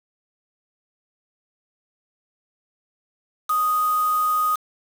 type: tone with quantisation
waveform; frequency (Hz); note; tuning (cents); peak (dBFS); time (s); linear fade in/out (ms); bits
sine; 1244.5; D#6; 0; -18; 3.49-4.56; 10; 5
effects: none